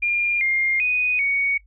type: tone with pitch steps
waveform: sine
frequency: 2406 / 2119 / 2487 / 2235 Hz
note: D7 / C7 / D#7 / C#7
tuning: +41 / +21 / -1 / +14 cents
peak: -18 dBFS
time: 0.02-1.58 s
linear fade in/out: 10 ms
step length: 390 ms
effects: noise-tail reverb RT60 0.1 s tail -20 dB re dry + added 50 Hz sine -50 dBFS peak until 1.66 s